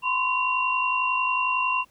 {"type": "tone cluster", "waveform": "sine", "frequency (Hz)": [1012, 1063, 2756], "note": ["B5", "C6", "F7"], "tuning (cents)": [42, 27, -24], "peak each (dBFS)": [-24, -31, -25], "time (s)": [0.02, 1.85], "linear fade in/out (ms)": 50, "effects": ["pink hiss -62 dBFS RMS until 1.9 s"]}